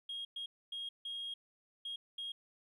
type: tone bursts at uneven times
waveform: sine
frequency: 3262 Hz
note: G#7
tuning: 32 cents flat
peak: -38 dBFS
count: 6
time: 0.09-0.25 / 0.36-0.46 / 0.72-0.89 / 1.05-1.34 / 1.85-1.96 / 2.18-2.32 s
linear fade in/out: 5 ms
effects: tanh soft clip ceiling -36 dBFS + 13-bit